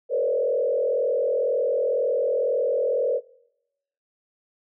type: tone with frequency modulation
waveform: sine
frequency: 519 Hz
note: C5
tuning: 14 cents flat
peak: -20 dBFS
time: 0.09-3.21 s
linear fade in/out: 50 ms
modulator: 42 Hz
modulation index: 1.5
effects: noise-tail reverb RT60 0.9 s tail -25 dB re dry